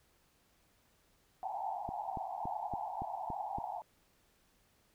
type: band-pass noise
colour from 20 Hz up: white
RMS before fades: -40 dBFS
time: 1.43-3.82 s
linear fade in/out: 0 ms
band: 700 to 900 Hz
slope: 96 dB/octave
type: click train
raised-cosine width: 3 ms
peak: -29 dBFS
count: 7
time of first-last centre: 1.89-3.585 s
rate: 3.54 Hz
effects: pink hiss -71 dBFS RMS until 4.94 s